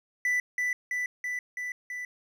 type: tone with echo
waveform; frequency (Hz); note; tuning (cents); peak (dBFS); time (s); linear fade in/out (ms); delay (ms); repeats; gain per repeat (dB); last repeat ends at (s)
triangle; 1983; B6; +7; -22; 0.25-0.4; 2; 330; 5; -2; 2.05
effects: none